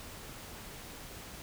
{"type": "silence", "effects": ["pink hiss -47 dBFS RMS until 1.42 s"]}